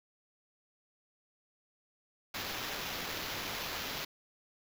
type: noise with sample-and-hold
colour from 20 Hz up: violet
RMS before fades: -39 dBFS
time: 2.34-4.05 s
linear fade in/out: 5 ms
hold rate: 8820 Hz
effects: none